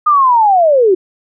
sine linear sweep, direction down, 1236 to 352.1 Hz, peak -6 dBFS, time 0.06-0.95 s, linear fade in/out 10 ms, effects none

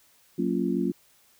sine chord, Gb major seventh, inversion none, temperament just, 185 / 231.2 / 277.5 / 346.9 Hz, Gb3 / Bb3 / Db4 / F4, 0 / -14 / +2 / -12 cents, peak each -29 dBFS, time 0.38-0.92 s, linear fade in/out 10 ms, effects white hiss -61 dBFS RMS until 1.39 s

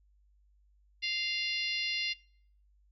harmonic tone, 697 Hz, F5, 4 cents flat, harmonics 3 / 4 / 5 / 6 / 7 / 8, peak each -36 / -35 / -41 / -38 / -39 / -48 dBFS, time 1.02-2.14 s, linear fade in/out 20 ms, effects noise-tail reverb RT60 0.6 s tail -24 dB re dry + added 50 Hz sine -63 dBFS peak until 2.91 s

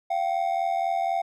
triangle ring-modulated tone, 730 Hz, F#5, 24 cents flat, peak -18 dBFS, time 0.1-1.22 s, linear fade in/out 10 ms, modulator 42 Hz, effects none

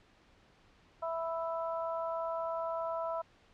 harmonic tone, 329.6 Hz, E4, in tune, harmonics 2 / 3 / 4, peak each -35 / -39 / -41 dBFS, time 1.02-3.22 s, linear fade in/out 10 ms, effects pink hiss -64 dBFS RMS until 3.53 s + low-pass 4000 Hz 12 dB/octave

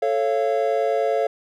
triangle chord, A augmented, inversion none, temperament just, 440 / 550 / 687.5 Hz, A4 / C#5 / E#5, 0 / -14 / -27 cents, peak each -21 dBFS, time 0.02-1.27 s, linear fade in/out 5 ms, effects none

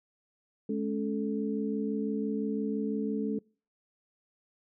sine tone cluster, 212.2 / 278.1 / 436.9 Hz, G#3 / C#4 / A4, +38 / +6 / -12 cents, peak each -31 / -34 / -35 dBFS, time 0.69-3.39 s, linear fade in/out 5 ms, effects noise-tail reverb RT60 0.4 s tail -26 dB re dry

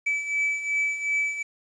triangle beating tone pair, 2300 / 2302.7 Hz, D7 / D7, -37 / -35 cents, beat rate 2.7 Hz, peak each -29 / -23 dBFS, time 0.06-1.43 s, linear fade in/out 10 ms, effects resampled to 22050 Hz + 9-bit

